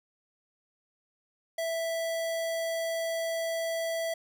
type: tone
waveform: square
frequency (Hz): 659.3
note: E5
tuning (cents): 0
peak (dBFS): -30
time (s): 1.58-4.14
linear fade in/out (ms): 5
effects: none

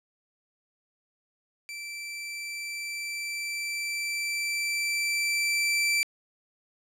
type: tone with level ramp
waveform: sawtooth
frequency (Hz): 2335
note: D7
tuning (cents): -11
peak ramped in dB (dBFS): -33 to -19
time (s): 1.69-6.03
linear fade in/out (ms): 0
effects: low-pass 11000 Hz 12 dB/octave

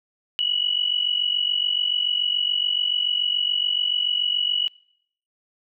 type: tone pair together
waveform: sine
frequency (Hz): 2913 / 2960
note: F#7 / F#7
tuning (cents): -28 / 0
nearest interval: unison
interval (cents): 28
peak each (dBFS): -23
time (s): 0.39-4.68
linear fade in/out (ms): 0
effects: noise-tail reverb RT60 0.7 s tail -25 dB re dry

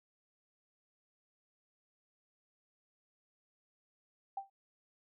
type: tone with exponential decay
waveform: sine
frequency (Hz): 784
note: G5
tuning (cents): 0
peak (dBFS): -33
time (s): 4.37-4.5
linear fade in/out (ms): 5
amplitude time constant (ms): 27
effects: none

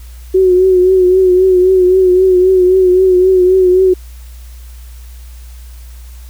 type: tone with vibrato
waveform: sine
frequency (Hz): 370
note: F#4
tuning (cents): 0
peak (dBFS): -5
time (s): 0.34-3.94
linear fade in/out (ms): 10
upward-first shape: triangle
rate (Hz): 3.8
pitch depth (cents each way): 53
effects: added 60 Hz sine -29 dBFS peak until 6.29 s + white hiss -44 dBFS RMS until 6.29 s

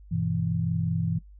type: chord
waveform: sine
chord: E minor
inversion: first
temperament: just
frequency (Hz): 98.89 / 123.61 / 164.81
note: G2 / B2 / E3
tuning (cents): +16 / +2 / 0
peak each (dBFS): -30 / -31 / -26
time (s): 0.11-1.19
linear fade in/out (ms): 10
effects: noise-tail reverb RT60 0.1 s tail -20 dB re dry + added 50 Hz sine -46 dBFS peak until 1.39 s

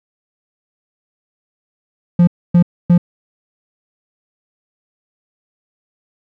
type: tone bursts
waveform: triangle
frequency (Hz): 174.2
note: F3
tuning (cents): -4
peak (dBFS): -4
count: 3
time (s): 2.19-2.979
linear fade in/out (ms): 5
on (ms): 83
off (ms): 270
effects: none

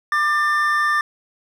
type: tone pair together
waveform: triangle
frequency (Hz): 1191.9 / 1789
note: D6 / A6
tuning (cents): +25 / +28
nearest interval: perfect fifth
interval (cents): 703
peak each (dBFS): -17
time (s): 0.12-1.01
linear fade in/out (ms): 2
effects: none

